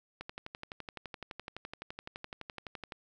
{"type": "click train", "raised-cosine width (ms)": 0.3, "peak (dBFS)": -25, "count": 33, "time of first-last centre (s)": [0.21, 2.922], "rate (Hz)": 11.8, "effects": []}